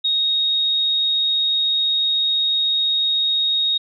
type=tone; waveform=sine; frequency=3746 Hz; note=A#7; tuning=8 cents sharp; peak=-16 dBFS; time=0.04-3.78 s; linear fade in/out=10 ms; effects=none